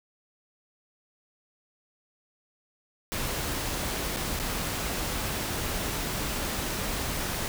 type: noise with dropouts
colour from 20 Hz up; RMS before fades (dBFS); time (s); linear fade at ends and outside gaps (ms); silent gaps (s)
pink; -31; 3.12-7.48; 0; 4.163-4.169 / 4.391-4.398
effects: none